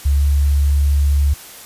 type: tone with pitch glide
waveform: sine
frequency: 70.5 to 71.28 Hz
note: C#2 to C#2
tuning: +30 to +49 cents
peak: -11 dBFS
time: 0.05-1.34 s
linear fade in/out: 10 ms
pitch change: +19 cents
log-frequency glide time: 0.17-0.22 s
effects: white hiss -37 dBFS RMS until 1.65 s + resampled to 32000 Hz